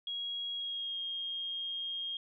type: tone with pitch glide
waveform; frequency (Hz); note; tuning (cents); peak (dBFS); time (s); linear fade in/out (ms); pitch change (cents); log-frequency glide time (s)
sine; 3300 to 3238; G#7 to G#7; -12 to -45; -35; 0.07-2.17; 2; -33; 0.56-0.99
effects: none